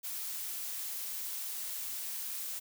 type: noise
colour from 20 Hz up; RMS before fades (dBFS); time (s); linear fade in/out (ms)
blue; -39; 0.03-2.6; 20
effects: none